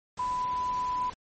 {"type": "tone in noise", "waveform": "sine", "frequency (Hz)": 997, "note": "B5", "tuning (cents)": 16, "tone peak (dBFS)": -27, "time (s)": [0.19, 1.1], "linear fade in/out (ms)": 5, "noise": "pink", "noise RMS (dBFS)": -45, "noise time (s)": [0.17, 1.14], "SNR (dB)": 15, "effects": ["MP3 32 kbps"]}